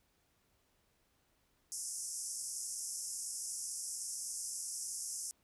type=band-pass noise; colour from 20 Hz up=white; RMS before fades=-42 dBFS; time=1.72-5.31 s; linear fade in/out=0 ms; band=5200 to 11000 Hz; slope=96 dB/octave; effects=pink hiss -75 dBFS RMS until 5.43 s